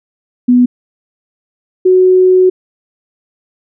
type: tone pair in turn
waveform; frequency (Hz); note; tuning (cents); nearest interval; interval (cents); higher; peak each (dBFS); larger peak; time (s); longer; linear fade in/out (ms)
sine; 246.9 / 369.9; B3 / F#4; 0 / 0; perfect fifth; 700; second; -4; neither; 0.48-0.66 / 1.85-2.5; second; 10
effects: none